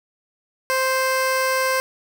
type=tone; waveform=15% pulse; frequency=523 Hz; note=C5; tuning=1 cent flat; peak=-12 dBFS; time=0.7-1.8 s; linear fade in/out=0 ms; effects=none